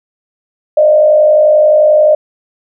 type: tone with frequency modulation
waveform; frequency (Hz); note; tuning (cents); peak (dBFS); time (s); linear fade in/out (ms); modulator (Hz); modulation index
sine; 610; D#5; -34; -4; 0.77-2.15; 5; 51.4; 0.56
effects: none